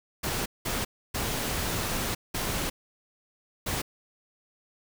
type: noise bursts at uneven times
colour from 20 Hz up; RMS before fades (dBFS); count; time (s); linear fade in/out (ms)
pink; -30; 5; 0.23-0.46 / 0.65-0.85 / 1.14-2.15 / 2.34-2.7 / 3.66-3.82; 10
effects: none